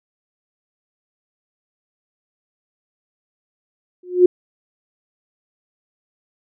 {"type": "tone with exponential growth", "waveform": "sine", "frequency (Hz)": 360, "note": "F#4", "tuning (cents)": -47, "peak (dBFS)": -3, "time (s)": [4.03, 4.26], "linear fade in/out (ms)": 5, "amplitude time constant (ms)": 49, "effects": []}